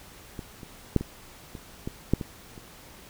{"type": "clicks", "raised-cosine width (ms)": 3, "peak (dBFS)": [-22, -27, -7, -19, -26, -18, -7, -19, -29], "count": 9, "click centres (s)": [0.392, 0.632, 0.963, 1.01, 1.552, 1.875, 2.136, 2.212, 2.578], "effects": ["pink hiss -49 dBFS RMS until 3.09 s"]}